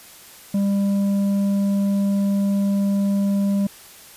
sine tone with tanh clipping, 199.1 Hz, G3, 27 cents sharp, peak -18 dBFS, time 0.54-3.67 s, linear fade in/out 5 ms, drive 6 dB, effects white hiss -44 dBFS RMS until 4.16 s + resampled to 32000 Hz

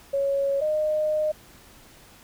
sine tone pair in turn, 554.4 / 613.2 Hz, C#5 / D#5, 0 / -25 cents, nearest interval major second, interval 175 cents, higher second, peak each -21 dBFS, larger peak neither, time 0.13-0.61 / 0.61-1.32 s, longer second, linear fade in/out 10 ms, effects pink hiss -51 dBFS RMS until 2.23 s

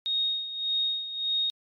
sine tone with tremolo, 3729 Hz, A#7, in tune, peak -23 dBFS, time 0.06-1.5 s, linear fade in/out 0 ms, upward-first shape sine, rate 1.7 Hz, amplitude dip 70%, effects MP3 64 kbps

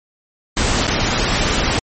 pink noise with dropouts, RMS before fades -17 dBFS, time 0.57-1.79 s, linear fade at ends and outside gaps 0 ms, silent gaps 0.869-0.878 s, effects MP3 32 kbps

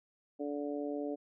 harmonic tone, 145 Hz, D3, 22 cents flat, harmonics 2 / 3 / 4 / 5, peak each -37 / -40 / -41 / -48 dBFS, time 0.39-1.16 s, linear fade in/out 20 ms, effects none

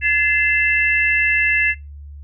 sine tone cluster, 1716 / 2071 / 2663 Hz, A6 / C7 / E7, -44 / -18 / +17 cents, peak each -18 dBFS, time 0.01-1.75 s, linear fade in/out 50 ms, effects noise-tail reverb RT60 0.2 s tail -22 dB re dry + added 72 Hz sine -33 dBFS peak until 2.23 s

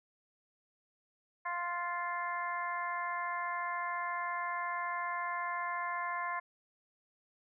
harmonic tone, 349.2 Hz, F4, in tune, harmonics 2 / 3 / 4 / 5 / 6, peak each -42 / -36 / -46 / -41 / -44 dBFS, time 1.45-6.4 s, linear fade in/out 10 ms, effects none

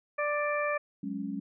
harmonic tone, 589 Hz, D5, 5 cents sharp, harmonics 1 / 2 / 3 / 4, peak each -30 / -33 / -35 / -36 dBFS, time 0.18-0.78 s, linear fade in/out 10 ms
sine chord, F# suspended second, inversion none, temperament equal, 185 / 207.7 / 277.2 Hz, F#3 / G#3 / C#4, 0 / 0 / 0 cents, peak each -39 / -36 / -36 dBFS, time 1.03-1.4 s, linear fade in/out 5 ms
effects none

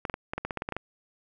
clicks, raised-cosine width 0.5 ms, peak -16 dBFS, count 12, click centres 0.052 / 0.098 / 0.141 / 0.335 / 0.38 / 0.45 / 0.508 / 0.573 / 0.621 / 0.689 / 0.723 / 0.766 s, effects none

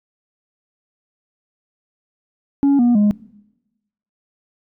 sine tone with pitch steps, 280 / 241 / 207.4 Hz, C#4 / B3 / G#3, +18 / -42 / -2 cents, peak -8 dBFS, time 2.63-3.11 s, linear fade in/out 0 ms, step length 160 ms, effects noise-tail reverb RT60 1.0 s tail -23 dB re dry + tanh soft clip ceiling -10 dBFS

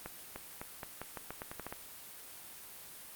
accelerating click train, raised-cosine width 0.5 ms, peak -25 dBFS, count 12, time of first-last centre 0.06-1.725 s, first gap 300 ms, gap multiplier 0.85, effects white hiss -50 dBFS RMS until 3.15 s + Opus 32 kbps

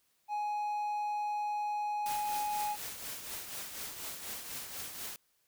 triangle tone, 835 Hz, G#5, 9 cents sharp, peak -30 dBFS, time 0.28-2.77 s, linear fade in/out 50 ms
white noise with tremolo, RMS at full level -40 dBFS, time 2.06-5.16 s, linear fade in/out 0 ms, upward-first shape triangle, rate 4.1 Hz, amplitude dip 55%
effects white hiss -74 dBFS RMS until 5.47 s

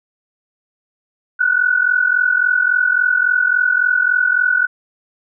sine tone pair together, 1457 / 1500.6 Hz, F#6 / F#6, -27 / +24 cents, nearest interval minor second, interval 51 cents, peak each -15 dBFS, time 1.39-4.67 s, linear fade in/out 20 ms, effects none

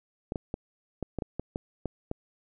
clicks, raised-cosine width 2 ms, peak -18 dBFS, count 10, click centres 0.321 / 0.358 / 0.541 / 1.027 / 1.187 / 1.222 / 1.396 / 1.559 / 1.857 / 2.114 s, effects none

